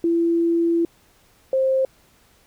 sine tone pair in turn, 336.6 / 528.4 Hz, E4 / C5, +36 / +17 cents, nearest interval minor sixth, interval 781 cents, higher second, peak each -16 dBFS, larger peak neither, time 0.04-0.85 / 1.53-1.85 s, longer first, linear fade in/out 2 ms, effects pink hiss -57 dBFS RMS until 2.46 s

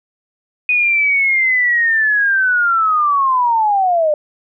sine linear sweep, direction down, 2489 to 587.3 Hz, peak -11 dBFS, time 0.69-4.14 s, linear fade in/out 2 ms, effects none

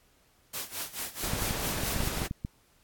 white noise with tremolo, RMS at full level -34 dBFS, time 0.53-2.09 s, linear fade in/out 10 ms, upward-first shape sine, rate 4.6 Hz, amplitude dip 85%
pink noise, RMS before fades -34 dBFS, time 1.22-2.28 s, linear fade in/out 20 ms
clicks, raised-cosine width 5 ms, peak -20 dBFS, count 12, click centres 1.335 / 1.422 / 1.509 / 1.836 / 1.963 / 2.004 / 2.035 / 2.074 / 2.174 / 2.218 / 2.311 / 2.449 s
effects pink hiss -65 dBFS RMS until 2.83 s + AAC 64 kbps

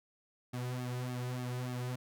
sawtooth tone with flanger, 124.8 Hz, B2, 19 cents sharp, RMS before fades -38 dBFS, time 0.53-1.96 s, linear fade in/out 10 ms, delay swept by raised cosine 2 to 3.7 ms, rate 3.4 Hz, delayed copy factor -0.9, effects none

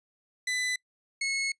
sawtooth tone pair in turn, 2000 / 2184 Hz, B6 / C#7, +21 / -26 cents, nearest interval major second, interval 153 cents, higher second, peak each -24 dBFS, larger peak neither, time 0.47-0.76 / 1.21-1.52 s, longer second, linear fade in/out 5 ms, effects noise-tail reverb RT60 0.1 s tail -24 dB re dry + resampled to 22050 Hz

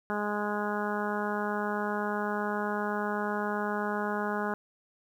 harmonic tone, 207.8 Hz, G#3, 1 cent sharp, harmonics 1 / 2 / 3 / 4 / 5 / 6 / 7 / 8, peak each -34 / -35 / -38 / -36 / -38 / -40 / -37 / -43 dBFS, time 0.1-4.54 s, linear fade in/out 0 ms, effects 10-bit

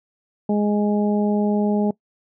harmonic tone, 207.7 Hz, G#3, in tune, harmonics 1 / 2 / 3 / 4, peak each -18 / -24 / -28 / -30 dBFS, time 0.49-1.91 s, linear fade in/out 5 ms, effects noise-tail reverb RT60 0.1 s tail -21 dB re dry

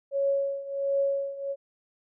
sine tone with tremolo, 554.4 Hz, C#5, in tune, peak -21 dBFS, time 0.11-1.56 s, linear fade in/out 50 ms, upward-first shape triangle, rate 1.4 Hz, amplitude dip 85%, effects none

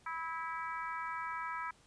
harmonic tone with a mistuned harmonic, 328.1 Hz, E4, 8 cents flat, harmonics 3 / 4 / 5 / 6 / 7, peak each -41 / -41 / -45 / -49 / -49 dBFS, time 0.06-1.71 s, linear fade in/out 5 ms, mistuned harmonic 4, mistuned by -23 cents, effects pink hiss -65 dBFS RMS until 1.86 s + resampled to 22050 Hz

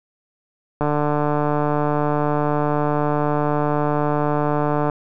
click train, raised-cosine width 1 ms, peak -7 dBFS, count 606, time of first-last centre 0.81-4.898 s, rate 148 Hz, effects none

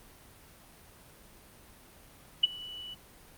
sine tone with ADSR envelope, 2960 Hz, F#7, in tune, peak -16 dBFS, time 2.43-2.95 s, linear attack 9 ms, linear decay 19 ms, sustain -24 dB, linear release 18 ms, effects pink hiss -55 dBFS RMS until 3.37 s + Opus 32 kbps

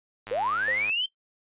click train, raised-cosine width 0.3 ms, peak -23 dBFS, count 66, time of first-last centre 0.27-0.895 s, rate 104 Hz
sine linear sweep, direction up, 446.7 to 3150 Hz, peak -24 dBFS, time 0.31-1.06 s, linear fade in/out 5 ms
sine tone with exponential decay, 523.3 Hz, C5, in tune, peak -28 dBFS, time 0.68-0.88 s, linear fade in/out 2 ms, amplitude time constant 42 ms
effects noise-tail reverb RT60 0.1 s tail -17 dB re dry + resampled to 8000 Hz

